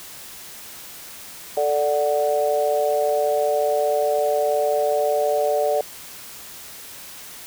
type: chord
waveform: sine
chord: D major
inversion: second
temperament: equal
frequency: 440 / 587.3 / 740 Hz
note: A4 / D5 / F#5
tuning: 0 / 0 / 0 cents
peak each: -23 / -20 / -24 dBFS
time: 1.57-5.81 s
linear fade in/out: 2 ms
effects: white hiss -39 dBFS RMS until 7.46 s